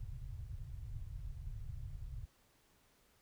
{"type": "low-pass noise", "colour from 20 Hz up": "pink", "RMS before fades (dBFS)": -45, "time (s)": [0, 2.26], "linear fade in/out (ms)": 5, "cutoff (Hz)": 140, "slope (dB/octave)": 96, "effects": ["pink hiss -71 dBFS RMS until 3.21 s"]}